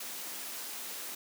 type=high-pass noise; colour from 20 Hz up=white; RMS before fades=-41 dBFS; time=0-1.15 s; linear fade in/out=5 ms; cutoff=190 Hz; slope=48 dB/octave; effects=none